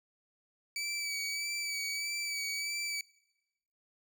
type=tone with vibrato; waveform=20% pulse; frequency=2296 Hz; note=D7; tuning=40 cents flat; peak=-29 dBFS; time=0.76-3.01 s; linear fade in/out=2 ms; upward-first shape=sine; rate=1.6 Hz; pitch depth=28 cents each way; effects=noise-tail reverb RT60 1.0 s tail -24 dB re dry